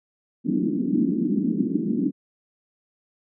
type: band-pass noise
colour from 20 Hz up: white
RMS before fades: -23 dBFS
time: 0.44-2.12 s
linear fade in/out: 50 ms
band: 180 to 310 Hz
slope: 48 dB/octave
effects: none